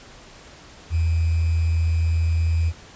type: tone with sample-and-hold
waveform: sine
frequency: 82.41 Hz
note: E2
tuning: in tune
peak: -17 dBFS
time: 0.9-2.73 s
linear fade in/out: 50 ms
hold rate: 2450 Hz
effects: pink hiss -45 dBFS RMS until 2.95 s + resampled to 16000 Hz